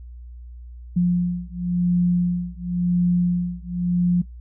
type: beating tone pair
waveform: sine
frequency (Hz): 176.3 / 177.24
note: F3 / F3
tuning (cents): +17 / +26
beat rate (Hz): 0.94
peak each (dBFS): -21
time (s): 0.96-4.22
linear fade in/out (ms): 10
effects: noise-tail reverb RT60 0.2 s tail -26 dB re dry + added 60 Hz sine -36 dBFS peak until 4.4 s

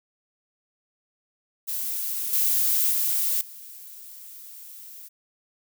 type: noise with level steps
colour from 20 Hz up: violet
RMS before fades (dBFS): -29 / -22 / -24 / -43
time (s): 1.67-5.09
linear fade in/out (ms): 20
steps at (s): 2.33 / 2.91 / 3.41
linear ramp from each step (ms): 2
effects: none

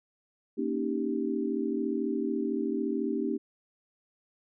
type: chord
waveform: sine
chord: Eb dominant seventh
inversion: second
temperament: equal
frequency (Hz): 233.1 / 277.2 / 311.1 / 392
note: Bb3 / Db4 / Eb4 / G4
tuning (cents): 0 / 0 / 0 / 0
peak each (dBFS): -33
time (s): 0.57-3.38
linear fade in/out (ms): 20
effects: none

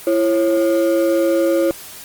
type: ring-modulated tone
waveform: triangle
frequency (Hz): 440.9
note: A4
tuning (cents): +4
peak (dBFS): -8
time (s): 0.07-1.71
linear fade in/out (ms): 0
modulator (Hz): 105
effects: white hiss -36 dBFS RMS until 2.04 s + Opus 24 kbps

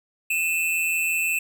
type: tone pair together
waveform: square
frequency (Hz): 2489 / 2655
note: D#7 / E7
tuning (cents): 0 / +12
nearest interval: minor second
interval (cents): 112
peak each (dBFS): -29 / -23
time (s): 0.3-1.39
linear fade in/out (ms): 5
effects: none

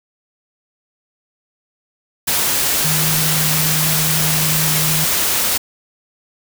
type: tone in noise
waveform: sine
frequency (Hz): 155.56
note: D#3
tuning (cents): 0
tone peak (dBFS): -20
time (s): 2.84-5.05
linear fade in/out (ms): 10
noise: white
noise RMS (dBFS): -17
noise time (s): 2.27-5.58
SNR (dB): -6
effects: none

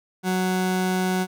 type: tone pair together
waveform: 30% pulse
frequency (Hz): 185 / 740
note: F#3 / F#5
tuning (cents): 0 / 0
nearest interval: 2 octaves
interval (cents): 2400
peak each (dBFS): -19 / -30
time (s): 0.23-1.27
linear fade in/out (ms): 50
effects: none

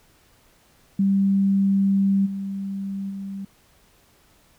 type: tone with level steps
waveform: sine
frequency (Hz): 196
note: G3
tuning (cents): 0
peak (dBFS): -16 / -26 / -29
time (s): 0.99-3.45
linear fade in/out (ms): 5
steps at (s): 2.25 / 3.09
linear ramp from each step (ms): 20
effects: pink hiss -58 dBFS RMS until 4.58 s

